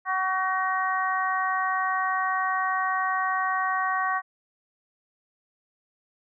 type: harmonic tone with a mistuned harmonic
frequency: 375 Hz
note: F#4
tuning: 23 cents sharp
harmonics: 2 / 3 / 4 / 5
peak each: -29 / -26 / -32 / -30 dBFS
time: 0.05-4.22 s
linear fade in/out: 50 ms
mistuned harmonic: 4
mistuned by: +25 cents
effects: none